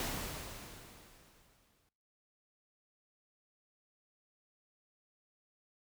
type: noise with exponential decay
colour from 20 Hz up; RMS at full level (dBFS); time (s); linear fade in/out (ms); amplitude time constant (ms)
pink; -36; 0-1.89; 1; 410
effects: noise-tail reverb RT60 0.6 s tail -21 dB re dry